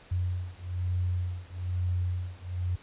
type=beating tone pair; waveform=sine; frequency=89.3 / 90.4 Hz; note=F2 / F#2; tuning=+39 / -40 cents; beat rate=1.1 Hz; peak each=-31 / -31 dBFS; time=0.11-2.76 s; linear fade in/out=10 ms; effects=pink hiss -54 dBFS RMS until 2.82 s + resampled to 8000 Hz